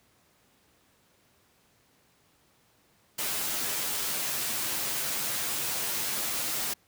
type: noise with comb filter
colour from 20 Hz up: white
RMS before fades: -31 dBFS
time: 3.18-6.74 s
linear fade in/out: 10 ms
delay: 11 ms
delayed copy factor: -0.6
effects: pink hiss -65 dBFS RMS until 6.87 s + high-pass 80 Hz 12 dB/octave